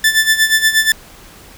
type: tone with tremolo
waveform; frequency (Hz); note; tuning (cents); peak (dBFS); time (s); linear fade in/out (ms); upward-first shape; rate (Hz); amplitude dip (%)
sawtooth; 1760; A6; 0; -4; 0.04-0.92; 2; sine; 8.4; 75
effects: pink hiss -40 dBFS RMS until 1.57 s